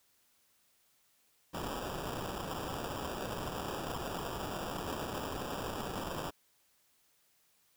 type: noise with sample-and-hold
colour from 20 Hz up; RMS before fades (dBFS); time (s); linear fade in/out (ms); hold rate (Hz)
blue; -39; 1.53-6.31; 20; 2100
effects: white hiss -71 dBFS RMS until 7.76 s